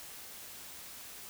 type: silence
effects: white hiss -48 dBFS RMS until 1.29 s